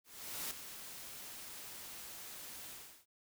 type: noise with ADSR envelope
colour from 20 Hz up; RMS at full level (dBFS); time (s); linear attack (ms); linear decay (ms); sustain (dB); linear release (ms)
white; -40; 0.04-3.06; 470; 3; -9; 360
effects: none